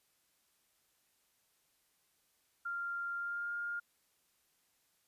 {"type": "tone with pitch glide", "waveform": "sine", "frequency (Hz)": [1392, 1411.4], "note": ["F6", "F6"], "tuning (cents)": [-6, 18], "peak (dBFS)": -36, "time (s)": [2.65, 3.8], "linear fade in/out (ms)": 10, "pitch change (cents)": 24, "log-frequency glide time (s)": [3.15, 3.53], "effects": ["white hiss -75 dBFS RMS until 5.07 s", "resampled to 32000 Hz"]}